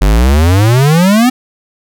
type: exponential sweep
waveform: square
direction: up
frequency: 46.25 to 260 Hz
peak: -6 dBFS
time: 0.01-1.3 s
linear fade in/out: 10 ms
effects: none